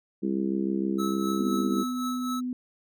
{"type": "harmonic tone", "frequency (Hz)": 66.5, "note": "C2", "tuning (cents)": 29, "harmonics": [3, 4, 5, 6, 7], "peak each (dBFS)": [-28, -33, -29, -35, -44], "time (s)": [0.22, 1.84], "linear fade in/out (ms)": 20}
{"type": "tone with tremolo", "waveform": "square", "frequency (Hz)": 1300, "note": "E6", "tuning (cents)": -24, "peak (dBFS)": -31, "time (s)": [0.98, 2.41], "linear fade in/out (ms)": 20, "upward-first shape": "triangle", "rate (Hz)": 3.9, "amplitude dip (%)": 65}
{"type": "tone", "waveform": "sine", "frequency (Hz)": 250.2, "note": "B3", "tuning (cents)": 23, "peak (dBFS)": -28, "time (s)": [1.4, 2.53], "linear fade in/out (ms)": 2}
{"effects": []}